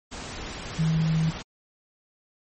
sine tone in noise, 160.1 Hz, D#3, 50 cents sharp, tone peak -20 dBFS, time 0.78-1.31 s, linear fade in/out 20 ms, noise pink, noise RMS -36 dBFS, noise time 0.11-1.43 s, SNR +13 dB, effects MP3 32 kbps

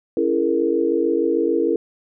sine chord, A# half-diminished seventh, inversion first, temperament just, 279.7 / 335.6 / 419.5 / 466.2 Hz, C#4 / E4 / G#4 / A#4, +16 / +31 / +17 / 0 cents, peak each -25 / -20 / -23 / -21 dBFS, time 0.17-1.76 s, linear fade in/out 2 ms, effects none

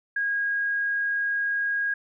sine tone, 1637 Hz, G#6, 25 cents flat, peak -23 dBFS, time 0.16-1.94 s, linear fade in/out 5 ms, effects none

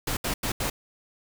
pink noise bursts at uneven times, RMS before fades -28 dBFS, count 4, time 0.07-0.17 / 0.24-0.34 / 0.43-0.52 / 0.6-0.7 s, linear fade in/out 5 ms, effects none

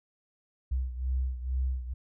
sine beating tone pair, 63.7 / 65.9 Hz, C2 / C2, -46 / +13 cents, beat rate 2.2 Hz, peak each -29 / -34 dBFS, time 0.71-1.94 s, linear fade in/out 10 ms, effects none

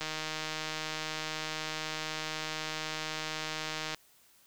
click train, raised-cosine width 0.2 ms, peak -18 dBFS, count 615, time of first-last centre 0.01-3.946 s, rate 156 Hz, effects white hiss -63 dBFS RMS until 4.46 s

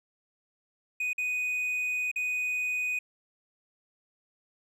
triangle tone with dropouts, 2489 Hz, D#7, in tune, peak -26 dBFS, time 1-2.99 s, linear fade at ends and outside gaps 5 ms, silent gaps 1.132-1.18 / 2.115-2.159 s, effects none

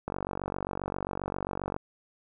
click train, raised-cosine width 1 ms, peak -18 dBFS, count 81, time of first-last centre 0.08-1.764 s, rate 47.5 Hz, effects none

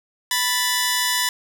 10% pulse tone pair together, 987.8 / 1751.9 Hz, B5 / A6, 0 / -8 cents, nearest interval minor seventh, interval 992 cents, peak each -13 dBFS, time 0.31-1.29 s, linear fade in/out 2 ms, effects none

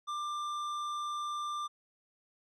sine tone with tanh clipping, 1188 Hz, D6, 20 cents sharp, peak -36 dBFS, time 0.07-1.68 s, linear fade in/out 20 ms, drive 12 dB, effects none

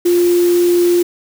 sine tone in noise, 350.2 Hz, F4, 5 cents sharp, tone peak -9 dBFS, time 0.05-1.03 s, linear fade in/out 10 ms, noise white, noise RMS -27 dBFS, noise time 0.05-1.03 s, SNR +15 dB, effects none

